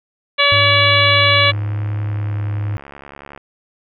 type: harmonic tone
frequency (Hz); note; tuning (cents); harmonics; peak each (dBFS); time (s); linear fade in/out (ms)
570; C#5; +48; 1 / 2 / 3 / 4 / 5 / 6 / 7; -19 / -18 / -20 / -15 / -19 / -18 / -21; 0.38-1.52; 20
type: tone with vibrato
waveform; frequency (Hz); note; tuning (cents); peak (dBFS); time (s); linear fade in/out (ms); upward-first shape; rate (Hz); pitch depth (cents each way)
triangle; 103.83; G#2; 0; -16; 0.52-2.77; 0; sine; 0.86; 8
type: click train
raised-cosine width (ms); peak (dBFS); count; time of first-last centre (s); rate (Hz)
0.5; -20; 137; 1.45-3.376; 70.6
effects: none